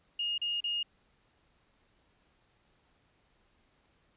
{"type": "tone bursts", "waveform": "sine", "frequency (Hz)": 2849, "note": "F7", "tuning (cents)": 34, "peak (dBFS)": -30, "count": 3, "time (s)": [0.19, 0.83], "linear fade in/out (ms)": 5, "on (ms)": 190, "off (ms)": 35, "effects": ["pink hiss -70 dBFS RMS until 4.16 s", "resampled to 8000 Hz"]}